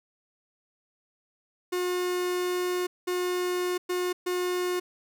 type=tone bursts at uneven times; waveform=45% pulse; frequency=359.9 Hz; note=F#4; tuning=48 cents flat; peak=-26 dBFS; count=4; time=1.72-2.87 / 3.07-3.78 / 3.89-4.13 / 4.26-4.8 s; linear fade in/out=10 ms; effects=none